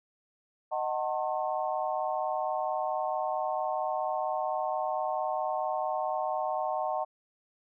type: chord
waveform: sine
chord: D# diminished seventh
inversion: none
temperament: just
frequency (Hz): 622.3 / 746.7 / 896 / 1075.3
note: D#5 / F#5 / A5 / C6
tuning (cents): 0 / +16 / +31 / +47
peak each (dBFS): -33 / -32 / -35 / -37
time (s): 0.71-7.05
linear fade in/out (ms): 20
effects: none